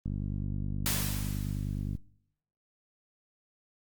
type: click train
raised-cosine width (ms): 5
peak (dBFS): -22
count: 95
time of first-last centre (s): 0.06-1.951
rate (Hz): 49.7
type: noise with exponential decay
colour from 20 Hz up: white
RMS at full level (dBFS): -29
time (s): 0.86-1.97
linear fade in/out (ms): 1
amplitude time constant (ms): 240
effects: noise-tail reverb RT60 0.8 s tail -24 dB re dry + Opus 32 kbps